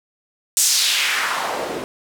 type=noise with band-pass filter sweep; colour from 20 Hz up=white; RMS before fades=-20 dBFS; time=0.57-1.84 s; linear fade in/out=0 ms; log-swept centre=8000 to 320 Hz; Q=1.6; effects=none

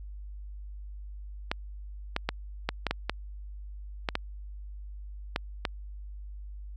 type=clicks; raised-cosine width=0.3 ms; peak=-11 dBFS; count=11; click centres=1.515 / 2.164 / 2.29 / 2.69 / 2.867 / 2.91 / 3.096 / 4.088 / 4.154 / 5.361 / 5.652 s; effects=added 50 Hz sine -39 dBFS peak until 6.76 s

